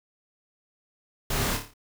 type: noise with echo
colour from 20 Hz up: pink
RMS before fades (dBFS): -28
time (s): 1.3-1.57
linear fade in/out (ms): 5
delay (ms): 28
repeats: 6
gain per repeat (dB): -5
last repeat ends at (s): 1.738
effects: none